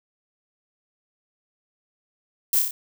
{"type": "noise with echo", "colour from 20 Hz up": "violet", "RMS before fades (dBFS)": -20, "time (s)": [2.53, 2.59], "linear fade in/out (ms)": 2, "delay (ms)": 30, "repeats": 4, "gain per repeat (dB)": -3, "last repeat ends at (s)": 2.71, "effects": []}